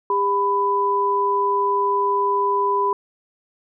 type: tone pair together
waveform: sine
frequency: 401.7 / 996 Hz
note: G4 / B5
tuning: +42 / +14 cents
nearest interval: octave + major third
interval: 1572 cents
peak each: -22 / -18 dBFS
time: 0.1-2.93 s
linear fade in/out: 2 ms
effects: none